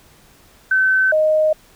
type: tone pair in turn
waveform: sine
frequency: 1530 / 621 Hz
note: G6 / D#5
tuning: -42 / -3 cents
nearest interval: octave + major third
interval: 1561 cents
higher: first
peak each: -12 dBFS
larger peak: neither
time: 0.71-1.12 / 1.12-1.53 s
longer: neither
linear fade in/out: 5 ms
effects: pink hiss -50 dBFS RMS until 1.75 s